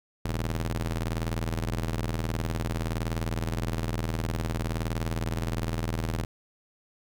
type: ring-modulated tone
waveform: sawtooth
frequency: 81.1 Hz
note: E2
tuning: 28 cents flat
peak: -21 dBFS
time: 0.25-6.25 s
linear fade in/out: 5 ms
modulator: 30.8 Hz
effects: none